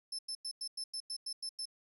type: tone bursts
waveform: 35% pulse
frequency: 5270 Hz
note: E8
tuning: 1 cent flat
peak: -35 dBFS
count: 10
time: 0.12-1.655 s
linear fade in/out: 5 ms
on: 68 ms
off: 95 ms
effects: none